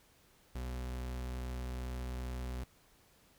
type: tone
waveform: 40% pulse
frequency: 62.4 Hz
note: B1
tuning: 19 cents sharp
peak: -37 dBFS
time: 0.55-2.64 s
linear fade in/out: 5 ms
effects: pink hiss -66 dBFS RMS until 3.38 s